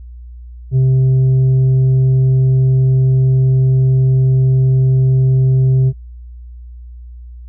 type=tone with tanh clipping; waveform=triangle; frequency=130.81 Hz; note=C3; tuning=in tune; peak=-9 dBFS; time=0.71-5.93 s; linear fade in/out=50 ms; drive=8 dB; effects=added 60 Hz sine -30 dBFS peak until 7.48 s